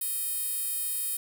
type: tone with high-pass filter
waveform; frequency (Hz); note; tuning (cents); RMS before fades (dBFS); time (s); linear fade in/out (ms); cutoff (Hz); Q
10% pulse; 622.3; D#5; 0; -31; 0.01-1.17; 5; 12000; 1
effects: 10-bit